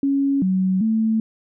sine tone with pitch steps, 276.9 / 187.6 / 221.3 Hz, C#4 / F#3 / A3, -2 / +24 / +10 cents, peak -16 dBFS, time 0.03-1.2 s, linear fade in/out 2 ms, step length 390 ms, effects none

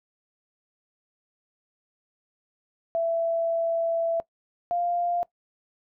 sine tone pair in turn, 666 / 698 Hz, E5 / F5, +18 / -1 cents, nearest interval minor second, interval 81 cents, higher second, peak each -22 / -23 dBFS, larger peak first, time 2.95-4.2 / 4.71-5.23 s, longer first, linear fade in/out 0 ms, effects noise-tail reverb RT60 0.1 s tail -20 dB re dry

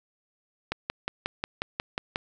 click train, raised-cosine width 0.3 ms, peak -12 dBFS, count 9, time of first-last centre 0.72-2.159 s, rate 5.56 Hz, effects none

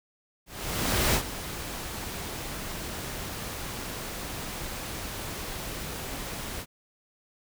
pink noise with ADSR envelope, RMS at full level -23 dBFS, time 0.46-6.66 s, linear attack 680 ms, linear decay 79 ms, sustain -13 dB, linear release 56 ms, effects none

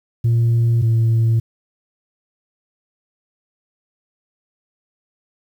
sine tone pair in turn, 116.5 / 113.77 Hz, A#2 / A#2, -1 / -42 cents, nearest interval unison, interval 41 cents, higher first, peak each -10 dBFS, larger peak neither, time 0.24-0.82 / 0.82-1.4 s, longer neither, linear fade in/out 10 ms, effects tanh soft clip ceiling -11 dBFS + 8-bit

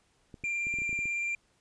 clicks, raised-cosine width 3 ms, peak -32 dBFS, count 10, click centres 0.342 / 0.438 / 0.669 / 0.74 / 0.787 / 0.819 / 0.893 / 0.929 / 0.99 / 1.056 s
triangle tone with vibrato, 2378 Hz, D7, 21 cents sharp, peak -28 dBFS, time 0.44-1.35 s, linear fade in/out 2 ms, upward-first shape sine, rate 18 Hz, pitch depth 12 cents each way
effects pink hiss -69 dBFS RMS until 1.6 s + resampled to 22050 Hz

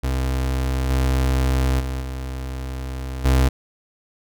35% pulse tone with level steps, 65.1 Hz, C2, 8 cents flat, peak -18 / -15 / -22 / -25 / -12 dBFS, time 0.03-3.49 s, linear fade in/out 10 ms, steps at 0.89 / 1.79 / 2 / 3.24 s, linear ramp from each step 20 ms, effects none

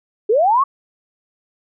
sine linear sweep, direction up, 392 to 1140 Hz, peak -11 dBFS, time 0.29-0.64 s, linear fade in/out 10 ms, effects none

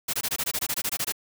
white noise bursts, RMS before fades -27 dBFS, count 14, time 0.08-1.123 s, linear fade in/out 10 ms, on 55 ms, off 21 ms, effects none

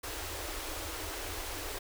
pink band-stop noise, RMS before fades -39 dBFS, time 0.03-1.79 s, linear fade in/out 10 ms, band 100 to 280 Hz, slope 96 dB/octave, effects none

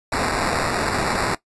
white noise with sample-and-hold, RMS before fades -22 dBFS, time 0.12-1.35 s, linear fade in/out 5 ms, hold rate 3150 Hz, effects noise-tail reverb RT60 0.1 s tail -17 dB re dry + resampled to 24000 Hz

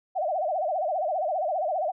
sine tone with vibrato, 677 Hz, E5, 46 cents sharp, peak -24 dBFS, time 0.15-1.92 s, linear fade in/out 20 ms, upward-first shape sine, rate 15 Hz, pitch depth 220 cents each way, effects none

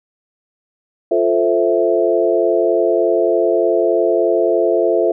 sine chord, F major seventh, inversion none, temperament equal, 349.2 / 440 / 523.3 / 659.3 Hz, F4 / A4 / C5 / E5, 0 / 0 / 0 / 0 cents, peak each -17 / -17 / -19 / -17 dBFS, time 1.11-5.12 s, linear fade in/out 5 ms, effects none

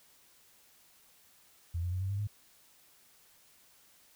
sine tone with pitch steps, 84.8 / 88.3 / 91.94 / 95.74 / 99.69 / 103.8 Hz, E2 / F2 / F#2 / G2 / G2 / G#2, +50 / +20 / -10 / -40 / +30 / 0 cents, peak -31 dBFS, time 1.74-2.274 s, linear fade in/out 10 ms, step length 89 ms, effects white hiss -63 dBFS RMS until 4.15 s

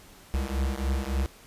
square beating tone pair, 65.3 / 68.8 Hz, C2 / C#2, -3 / -12 cents, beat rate 3.5 Hz, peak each -29 / -30 dBFS, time 0.34-1.26 s, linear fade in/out 0 ms, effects pink hiss -52 dBFS RMS until 1.46 s + resampled to 32000 Hz

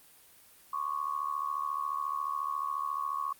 sine tone with amplitude modulation, 1108.7 Hz, C#6, in tune, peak -27 dBFS, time 0.73-3.33 s, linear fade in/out 5 ms, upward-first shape sine, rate 74.2 Hz, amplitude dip 85%, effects white hiss -58 dBFS RMS until 3.39 s + Opus 32 kbps

